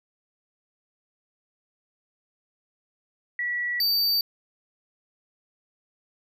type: tone pair in turn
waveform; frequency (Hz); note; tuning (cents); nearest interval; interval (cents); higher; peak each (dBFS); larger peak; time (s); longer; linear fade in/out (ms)
sine / square; 1941 / 4617; B6 / D8; -31 / -30; octave + minor third; 1501; second; -25 / -21; second; 3.39-3.8 / 3.8-4.21; neither; 2
effects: none